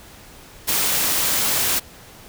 white noise, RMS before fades -20 dBFS, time 0.67-1.8 s, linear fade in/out 20 ms, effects pink hiss -44 dBFS RMS until 2.28 s

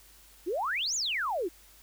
sine exponential two-way sweep, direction up then down, 311.1 to 7260 to 311.1 Hz, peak -28 dBFS, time 0.46-1.49 s, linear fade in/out 20 ms, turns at 0.95 s, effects added 50 Hz sine -60 dBFS peak until 1.82 s + white hiss -57 dBFS RMS until 1.82 s

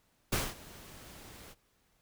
pink noise with ADSR envelope, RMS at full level -30 dBFS, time 0.32-1.55 s, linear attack 9 ms, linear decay 210 ms, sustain -21 dB, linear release 41 ms, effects pink hiss -72 dBFS RMS until 2.01 s

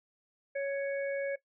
harmonic tone, 556 Hz, C#5, 5 cents sharp, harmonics 1 / 3 / 4, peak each -31 / -41 / -43 dBFS, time 0.55-1.36 s, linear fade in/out 10 ms, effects noise-tail reverb RT60 0.1 s tail -17 dB re dry

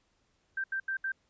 sine tone bursts at uneven times, 1568 Hz, G6, in tune, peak -30 dBFS, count 4, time 0.57-0.64 / 0.72-0.8 / 0.88-0.97 / 1.04-1.12 s, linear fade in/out 5 ms, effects pink hiss -73 dBFS RMS until 1.29 s + resampled to 16000 Hz

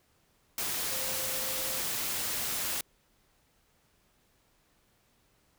sine tone in noise, 523.3 Hz, C5, in tune, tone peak -43 dBFS, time 0.91-1.81 s, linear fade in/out 2 ms, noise white, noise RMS -33 dBFS, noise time 0.58-2.81 s, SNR -13 dB, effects pink hiss -69 dBFS RMS until 5.58 s

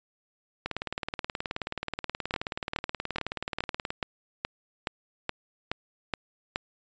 two click trains, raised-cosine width 0.3 ms, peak -12 / -15 dBFS, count 11 / 62, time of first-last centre 2.34-6.559 / 0.66-3.905 s, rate 2.37 / 18.8 Hz, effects resampled to 16000 Hz

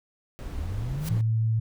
brown noise, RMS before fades -35 dBFS, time 0.39-1.21 s, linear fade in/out 0 ms
sine linear sweep, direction up, 60.4 to 181.2 Hz, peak -29 dBFS, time 0.53-1.19 s, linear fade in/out 50 ms
white noise with exponential growth, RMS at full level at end -33 dBFS, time 0.95-1.09 s, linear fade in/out 5 ms, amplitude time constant 29 ms
sine tone, 111.7 Hz, A2, 27 cents sharp, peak -21 dBFS, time 1.1-1.6 s, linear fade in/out 10 ms
effects none

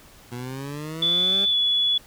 20% pulse exponential sweep, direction up, 119.4 to 201.9 Hz, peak -26 dBFS, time 0.31-1.46 s, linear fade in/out 20 ms
sine tone with pitch glide, 3467 to 3411 Hz, A7 to G#7, -26 to +46 cents, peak -18 dBFS, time 1.02-1.98 s, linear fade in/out 5 ms, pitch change -28 cents, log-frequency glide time 1.49-1.55 s
effects pink hiss -50 dBFS RMS until 2.06 s

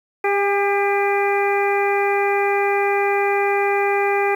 harmonic tone with a mistuned harmonic, 400 Hz, G4, 35 cents sharp, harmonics 1 / 2 / 3 / 4 / 5 / 6, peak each -19 / -21 / -28 / -29 / -26 / -26 dBFS, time 0.24-4.35 s, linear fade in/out 5 ms, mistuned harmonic 2, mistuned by +20 cents, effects 8-bit

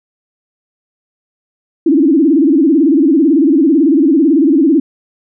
sine tone with vibrato, 300 Hz, D4, 37 cents sharp, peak -6 dBFS, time 1.86-4.8 s, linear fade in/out 5 ms, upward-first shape sine, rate 18 Hz, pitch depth 220 cents each way, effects none

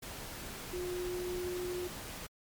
sine tone in noise, 359.1 Hz, F4, 48 cents sharp, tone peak -35 dBFS, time 0.73-1.88 s, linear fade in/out 10 ms, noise pink, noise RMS -44 dBFS, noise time 0.02-2.27 s, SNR +6 dB, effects MP3 96 kbps

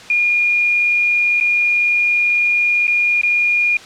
sine tone with dropouts, 2426 Hz, D#7, 44 cents flat, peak -12 dBFS, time 0.1-3.77 s, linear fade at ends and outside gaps 2 ms, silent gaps 1.401-1.409 / 2.87-2.878 / 3.214-3.233 s, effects white hiss -37 dBFS RMS until 3.85 s + low-pass 5000 Hz 12 dB/octave

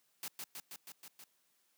white noise with echo, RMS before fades -42 dBFS, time 0.23-0.28 s, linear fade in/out 2 ms, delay 160 ms, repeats 6, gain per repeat -2 dB, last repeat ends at 1.24 s, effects white hiss -75 dBFS RMS until 1.77 s + high-pass 150 Hz 12 dB/octave

